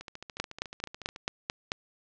two click trains, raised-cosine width 0.2 ms, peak -24 / -12 dBFS, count 17 / 7, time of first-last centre 0.01-1.161 / 0.4-1.719 s, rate 13.9 / 4.55 Hz, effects low-pass 7000 Hz 12 dB/octave

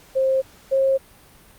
sine tone pair in turn, 530 / 536.8 Hz, C5 / C5, +22 / +44 cents, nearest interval unison, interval 22 cents, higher second, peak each -16 / -15 dBFS, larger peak second, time 0.15-0.42 / 0.71-0.98 s, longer neither, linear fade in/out 20 ms, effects pink hiss -50 dBFS RMS until 1.58 s + Opus 48 kbps

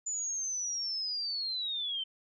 sine linear sweep, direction down, 7040 to 3068 Hz, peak -32 dBFS, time 0.06-2.04 s, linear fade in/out 10 ms, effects none

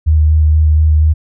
sine tone with vibrato, 77.3 Hz, D#2, 11 cents flat, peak -6 dBFS, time 0.06-1.14 s, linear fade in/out 20 ms, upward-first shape square, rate 4.2 Hz, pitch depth 13 cents each way, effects none

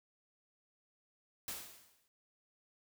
white noise with exponential decay, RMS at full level -40 dBFS, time 1.48-2.08 s, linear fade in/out 1 ms, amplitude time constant 130 ms, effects none

